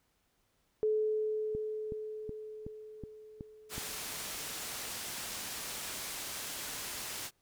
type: tone with exponential decay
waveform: sine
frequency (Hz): 430.8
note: A4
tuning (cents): -37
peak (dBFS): -26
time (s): 0.83-4.97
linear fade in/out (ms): 0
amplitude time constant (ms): 900
type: click train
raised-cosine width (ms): 3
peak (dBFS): -28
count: 7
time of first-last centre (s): 1.55-3.78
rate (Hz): 2.69
type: low-pass noise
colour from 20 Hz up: white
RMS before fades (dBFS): -41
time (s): 3.69-7.31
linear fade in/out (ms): 50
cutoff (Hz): 11000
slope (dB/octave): 12
effects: pink hiss -75 dBFS RMS until 7.41 s